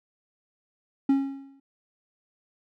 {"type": "tone with exponential decay", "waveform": "triangle", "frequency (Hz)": 273.6, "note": "C#4", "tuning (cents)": -23, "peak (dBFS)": -14, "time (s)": [1.09, 1.6], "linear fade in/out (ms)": 5, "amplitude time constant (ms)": 110, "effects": []}